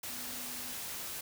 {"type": "tone in noise", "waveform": "sine", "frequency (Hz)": 246.9, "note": "B3", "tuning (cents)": 0, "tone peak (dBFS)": -52, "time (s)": [0.09, 0.73], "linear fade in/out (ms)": 5, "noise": "white", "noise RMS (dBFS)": -41, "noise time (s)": [0.03, 1.21], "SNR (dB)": -14, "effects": []}